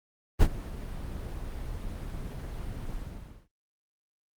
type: noise with ADSR envelope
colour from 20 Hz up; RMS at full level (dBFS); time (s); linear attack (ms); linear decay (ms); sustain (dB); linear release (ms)
brown; -17; 0.39-3.48; 27; 56; -19; 540
effects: Opus 24 kbps